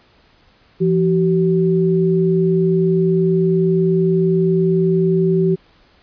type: tone pair together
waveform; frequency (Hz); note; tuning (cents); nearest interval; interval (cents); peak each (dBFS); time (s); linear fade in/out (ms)
sine; 169.3 / 380.6; E3 / F#4; +46 / +49; octave + major second; 1403; -15; 0.8-5.56; 20
effects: pink hiss -53 dBFS RMS until 6.02 s + resampled to 11025 Hz